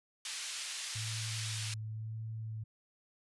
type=band-pass noise; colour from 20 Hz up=pink; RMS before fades=-41 dBFS; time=0.25-1.74 s; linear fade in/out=2 ms; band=2700 to 9400 Hz; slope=12 dB/octave
type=tone with vibrato; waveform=sine; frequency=110 Hz; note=A2; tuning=in tune; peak=-38 dBFS; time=0.95-2.64 s; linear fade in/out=10 ms; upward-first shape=sine; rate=0.94 Hz; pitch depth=19 cents each way
effects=resampled to 24000 Hz